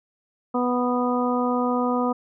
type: harmonic tone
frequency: 246.9 Hz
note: B3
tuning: in tune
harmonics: 1 / 2 / 3 / 4 / 5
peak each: -23 / -26 / -29 / -29 / -29 dBFS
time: 0.54-2.13 s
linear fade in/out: 10 ms
effects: none